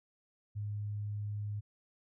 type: tone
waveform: sine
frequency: 103.83 Hz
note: G#2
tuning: in tune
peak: -35 dBFS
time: 0.55-1.61 s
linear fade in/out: 20 ms
effects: none